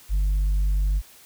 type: tone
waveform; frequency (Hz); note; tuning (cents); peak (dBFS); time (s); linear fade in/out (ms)
sine; 49.1; G1; +4; -16; 0.09-1.02; 50
effects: tanh soft clip ceiling -18 dBFS + white hiss -50 dBFS RMS until 1.25 s